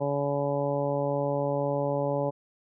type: harmonic tone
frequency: 142 Hz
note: C#3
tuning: 42 cents sharp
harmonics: 1 / 2 / 3 / 4 / 5 / 6 / 7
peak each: -32 / -34 / -33 / -28 / -40 / -35 / -40 dBFS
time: 0-2.31 s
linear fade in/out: 20 ms
effects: none